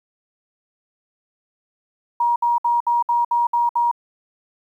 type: tone bursts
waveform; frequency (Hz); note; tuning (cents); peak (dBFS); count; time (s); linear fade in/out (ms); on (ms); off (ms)
sine; 950; A#5; +33; -15; 8; 2.2-3.914; 5; 160; 62
effects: 9-bit